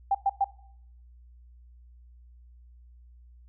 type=tone bursts; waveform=sine; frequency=790 Hz; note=G5; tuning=13 cents sharp; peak=-20 dBFS; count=3; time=0.11-0.444 s; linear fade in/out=5 ms; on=38 ms; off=110 ms; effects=noise-tail reverb RT60 0.7 s tail -20 dB re dry + added 60 Hz sine -50 dBFS peak until 3.48 s